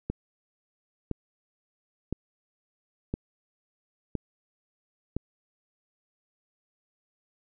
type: click train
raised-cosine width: 3 ms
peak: -16 dBFS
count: 6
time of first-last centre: 0.1-5.166 s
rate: 0.987 Hz
effects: none